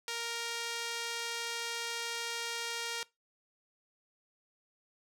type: tone with band-pass filter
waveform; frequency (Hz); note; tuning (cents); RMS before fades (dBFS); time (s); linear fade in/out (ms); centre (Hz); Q
sawtooth; 466.2; A#4; 0; -38; 0.08-3.03; 0; 4500; 0.75
effects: noise-tail reverb RT60 0.2 s tail -21 dB re dry